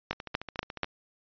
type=two click trains; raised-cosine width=0.3 ms; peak=-22 / -11 dBFS; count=11 / 4; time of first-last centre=0.13-0.844 / 0.11-0.833 s; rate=14 / 4.15 Hz; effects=resampled to 11025 Hz